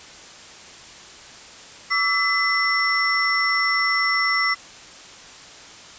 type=tone cluster; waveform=sine; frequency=1150 / 1318 / 2013 / 5440 Hz; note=D6 / E6 / B6 / F8; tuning=-37 / -1 / +33 / -46 cents; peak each=-25 / -27 / -20 / -25 dBFS; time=1.9-4.55 s; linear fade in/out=20 ms; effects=white hiss -42 dBFS RMS until 5.98 s + resampled to 16000 Hz